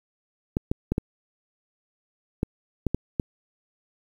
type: clicks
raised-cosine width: 3 ms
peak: -10 dBFS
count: 8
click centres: 0.569 / 0.715 / 0.92 / 0.981 / 2.431 / 2.867 / 2.946 / 3.198 s
effects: 8-bit